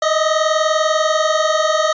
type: tone pair together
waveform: 25% pulse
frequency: 615.8 / 636 Hz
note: D#5 / D#5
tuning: -18 / +38 cents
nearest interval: minor second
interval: 56 cents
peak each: -13 dBFS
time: 0.02-1.93 s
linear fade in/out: 5 ms
effects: resampled to 16000 Hz